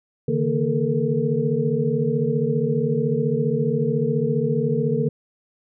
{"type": "tone cluster", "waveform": "sine", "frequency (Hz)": [142.2, 156.6, 231.8, 432.1, 467.6], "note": ["C#3", "D#3", "A#3", "A4", "A#4"], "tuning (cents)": [45, 11, -10, -31, 5], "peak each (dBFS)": -25, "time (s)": [0.28, 5.09], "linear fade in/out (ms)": 5, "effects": []}